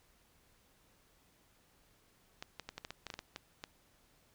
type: clicks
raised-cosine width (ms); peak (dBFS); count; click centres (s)
0.2; -25; 12; 2.425 / 2.597 / 2.69 / 2.78 / 2.849 / 2.906 / 3.067 / 3.102 / 3.14 / 3.191 / 3.361 / 3.639
effects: pink hiss -69 dBFS RMS until 4.34 s